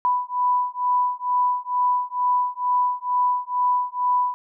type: beating tone pair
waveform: sine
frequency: 990 / 992.2 Hz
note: B5 / B5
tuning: +4 / +8 cents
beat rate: 2.2 Hz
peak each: -22 / -22 dBFS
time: 0.05-4.34 s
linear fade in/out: 0 ms
effects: none